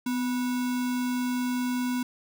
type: tone with sample-and-hold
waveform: sine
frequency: 250 Hz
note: B3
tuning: 21 cents sharp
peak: -25 dBFS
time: 0.06-2.03 s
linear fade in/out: 5 ms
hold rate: 1225 Hz
effects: none